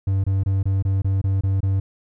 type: tone bursts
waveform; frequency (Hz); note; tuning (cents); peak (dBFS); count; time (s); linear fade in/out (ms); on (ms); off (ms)
triangle; 96.8; G2; -21; -15; 9; 0.07-1.8; 5; 170; 25
effects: none